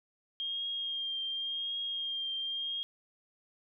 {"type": "tone with vibrato", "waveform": "sine", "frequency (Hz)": 3221, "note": "G7", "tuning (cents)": 46, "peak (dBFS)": -33, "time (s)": [0.4, 2.83], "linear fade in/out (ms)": 0, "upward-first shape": "triangle", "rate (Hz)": 0.9, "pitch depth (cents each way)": 28, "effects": []}